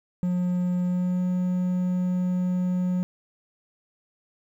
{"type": "tone with pitch glide", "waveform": "triangle", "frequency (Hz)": [179.2, 181.18], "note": ["F3", "F#3"], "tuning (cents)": [45, -36], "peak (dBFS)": -20, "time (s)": [0.23, 3.03], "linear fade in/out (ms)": 0, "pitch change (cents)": 19, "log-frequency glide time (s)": [0.85, 1.22], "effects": ["10-bit"]}